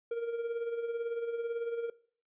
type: tone with tremolo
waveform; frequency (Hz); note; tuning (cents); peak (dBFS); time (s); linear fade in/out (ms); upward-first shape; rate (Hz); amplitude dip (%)
triangle; 466.2; A#4; 0; -28; 0.11-1.9; 5; sine; 18; 55
effects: noise-tail reverb RT60 0.5 s tail -21 dB re dry + resampled to 8000 Hz